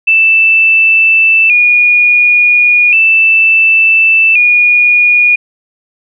sine tone with vibrato, 2544 Hz, D#7, 38 cents sharp, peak -4 dBFS, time 0.07-5.36 s, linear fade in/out 10 ms, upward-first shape square, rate 0.35 Hz, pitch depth 70 cents each way, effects none

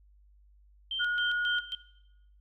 sine tone with tremolo, 3136 Hz, G7, in tune, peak -31 dBFS, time 0.91-1.75 s, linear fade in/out 2 ms, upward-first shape square, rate 3.7 Hz, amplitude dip 80%
sine tone, 1446 Hz, F#6, 40 cents flat, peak -27 dBFS, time 0.99-1.61 s, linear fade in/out 20 ms
effects noise-tail reverb RT60 0.9 s tail -18 dB re dry + added 50 Hz sine -57 dBFS peak until 2.4 s

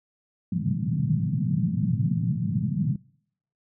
white band-pass noise, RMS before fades -25 dBFS, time 0.52-2.96 s, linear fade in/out 5 ms, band 110 to 200 Hz, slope 48 dB/octave, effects noise-tail reverb RT60 0.7 s tail -25 dB re dry

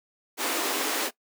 pink high-pass noise, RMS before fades -28 dBFS, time 0.37-1.11 s, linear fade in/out 50 ms, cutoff 270 Hz, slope 48 dB/octave, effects noise-tail reverb RT60 0.1 s tail -20 dB re dry

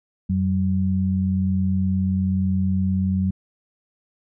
sine tone pair together, 90.5 / 189.45 Hz, F#2 / F#3, -38 / +41 cents, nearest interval octave + minor second, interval 1279 cents, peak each -22 / -20 dBFS, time 0.29-3.31 s, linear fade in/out 10 ms, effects none

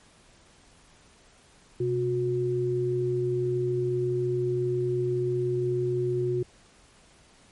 sine tone pair together, 128.1 / 362.6 Hz, C3 / F#4, -36 / -35 cents, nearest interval octave + tritone, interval 1801 cents, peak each -29 / -25 dBFS, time 1.8-6.43 s, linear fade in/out 5 ms, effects pink hiss -57 dBFS RMS until 7.51 s + MP3 48 kbps

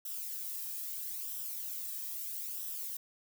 violet noise with flanger, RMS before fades -40 dBFS, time 0.05-2.97 s, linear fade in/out 5 ms, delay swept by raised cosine 0.44 to 1.44 ms, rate 0.77 Hz, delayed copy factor -0.55, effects none

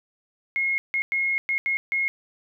sine tone bursts at uneven times, 2158 Hz, C#7, 47 cents flat, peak -21 dBFS, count 6, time 0.56-0.78 / 0.94-1.02 / 1.12-1.38 / 1.49-1.58 / 1.66-1.77 / 1.92-2.08 s, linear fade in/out 0 ms, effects none

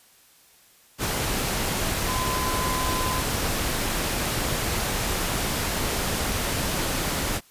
sine tone in noise, 1020 Hz, C6, 44 cents flat, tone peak -28 dBFS, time 2.05-3.23 s, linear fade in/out 50 ms, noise pink, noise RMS -26 dBFS, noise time 0.98-7.41 s, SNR -5 dB, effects white hiss -56 dBFS RMS until 7.5 s + resampled to 32000 Hz

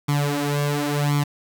sawtooth tone with flanger, 145 Hz, D3, 22 cents flat, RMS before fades -22 dBFS, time 0.08-1.24 s, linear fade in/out 10 ms, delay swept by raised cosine 0.89 to 5.09 ms, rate 0.93 Hz, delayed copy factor +0.8, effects 7-bit

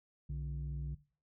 sine tone pair together, 61.97 / 146.2 Hz, B1 / D3, +7 / -7 cents, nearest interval octave + minor third, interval 1486 cents, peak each -38 / -38 dBFS, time 0.29-0.95 s, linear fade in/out 10 ms, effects noise-tail reverb RT60 0.4 s tail -19 dB re dry + tanh soft clip ceiling -33 dBFS

